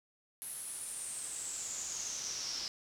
brown noise with band-pass filter sweep, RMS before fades -41 dBFS, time 0.42-2.68 s, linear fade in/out 0 ms, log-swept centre 11000 to 5200 Hz, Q 8.3, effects none

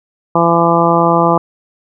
harmonic tone, 168.9 Hz, E3, 42 cents sharp, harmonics 1 / 2 / 3 / 4 / 5 / 6 / 7, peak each -16 / -16 / -16 / -16 / -16 / -16 / -16 dBFS, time 0.35-1.38 s, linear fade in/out 5 ms, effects none

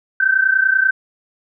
sine tone pair together, 1524.8 / 1555 Hz, G6 / G6, -48 / -14 cents, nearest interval unison, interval 34 cents, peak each -16 / -14 dBFS, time 0.2-0.91 s, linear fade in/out 5 ms, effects none

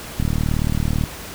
click train, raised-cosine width 5 ms, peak -8 dBFS, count 33, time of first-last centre 0.2-1.038 s, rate 38.2 Hz, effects pink hiss -34 dBFS RMS until 1.34 s

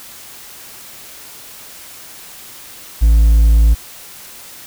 triangle tone with hard clipping, 55 Hz, A1, in tune, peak -7 dBFS, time 3.01-3.75 s, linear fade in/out 20 ms, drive 5 dB, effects white hiss -36 dBFS RMS until 4.66 s

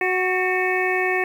harmonic tone with a mistuned harmonic, 370 Hz, F#4, in tune, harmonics 1 / 2 / 3 / 5 / 6 / 7, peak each -23 / -26 / -32 / -24 / -26 / -30 dBFS, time 0.01-1.24 s, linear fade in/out 2 ms, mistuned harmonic 5, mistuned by -30 cents, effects 8-bit

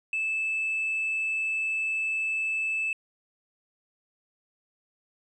triangle tone, 2624 Hz, E7, 9 cents flat, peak -23 dBFS, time 0.13-2.93 s, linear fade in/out 2 ms, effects tanh soft clip ceiling -22 dBFS + resampled to 24000 Hz

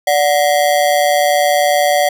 square ring-modulated tone, 659.3 Hz, E5, in tune, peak -8 dBFS, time 0.07-2.09 s, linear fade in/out 5 ms, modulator 75 Hz, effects none

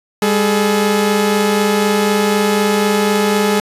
sawtooth tone pair together, 201.7 / 427.4 Hz, G3 / G#4, +50 / +50 cents, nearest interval octave + minor second, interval 1300 cents, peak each -11 dBFS, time 0.22-3.6 s, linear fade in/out 2 ms, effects resampled to 32000 Hz

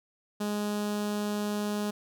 sawtooth tone with notch filter, 207.7 Hz, G#3, in tune, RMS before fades -31 dBFS, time 0.4-1.91 s, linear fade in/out 10 ms, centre 2100 Hz, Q 2, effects none

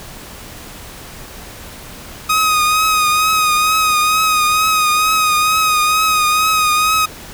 sawtooth tone with vibrato, 1252 Hz, D#6, 10 cents sharp, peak -8 dBFS, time 2.29-7.06 s, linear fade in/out 10 ms, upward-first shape triangle, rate 2.2 Hz, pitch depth 41 cents each way, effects pink hiss -34 dBFS RMS until 7.33 s

